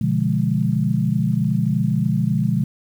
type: chord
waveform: sine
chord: B diminished seventh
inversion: none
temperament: equal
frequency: 123.47 / 146.83 / 174.61 / 207.7 Hz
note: B2 / D3 / F3 / Ab3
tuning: 0 / 0 / 0 / 0 cents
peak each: -22 dBFS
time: 0.01-2.64 s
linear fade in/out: 5 ms
effects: 8-bit